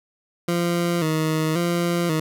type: tone with vibrato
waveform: 20% pulse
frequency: 164.81 Hz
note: E3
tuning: in tune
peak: -15 dBFS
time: 0.48-2.2 s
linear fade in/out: 5 ms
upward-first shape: square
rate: 0.93 Hz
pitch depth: 79 cents each way
effects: none